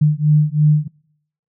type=beating tone pair; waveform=sine; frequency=149.5 / 152.5 Hz; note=D3 / D#3; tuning=+31 / -34 cents; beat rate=3 Hz; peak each=-14 / -14 dBFS; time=0.01-0.88 s; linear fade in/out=10 ms; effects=noise-tail reverb RT60 0.7 s tail -26 dB re dry